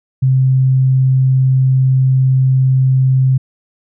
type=tone; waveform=sine; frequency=131.2 Hz; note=C3; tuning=5 cents sharp; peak=-8 dBFS; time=0.22-3.38 s; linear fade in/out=10 ms; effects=none